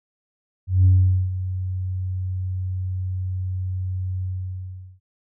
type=tone with ADSR envelope; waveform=sine; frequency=92.7 Hz; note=F#2; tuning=4 cents sharp; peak=-9 dBFS; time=0.67-5 s; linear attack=180 ms; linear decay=450 ms; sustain=-14 dB; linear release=770 ms; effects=tanh soft clip ceiling -8 dBFS